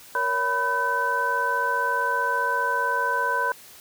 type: tone cluster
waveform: sine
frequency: 467.8 / 563 / 993 / 1527 Hz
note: A#4 / C#5 / B5 / G6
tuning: +6 / +27 / +9 / -46 cents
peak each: -32 / -32 / -24 / -25 dBFS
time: 0.15-3.52 s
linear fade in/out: 2 ms
effects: white hiss -47 dBFS RMS until 3.8 s